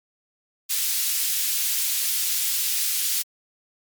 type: high-pass noise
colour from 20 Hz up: white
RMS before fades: -24 dBFS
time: 0.69-3.23 s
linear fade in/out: 20 ms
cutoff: 2900 Hz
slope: 12 dB/octave
effects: Opus 48 kbps